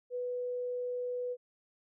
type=tone; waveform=sine; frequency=493.9 Hz; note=B4; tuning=in tune; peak=-33 dBFS; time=0.1-1.37 s; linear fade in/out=50 ms; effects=none